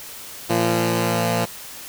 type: tone pair together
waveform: 10% pulse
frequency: 114.5 / 171.41 Hz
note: A#2 / F3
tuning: -31 / -32 cents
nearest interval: perfect fifth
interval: 699 cents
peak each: -13 dBFS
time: 0.49-1.46 s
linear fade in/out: 20 ms
effects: white hiss -37 dBFS RMS until 1.88 s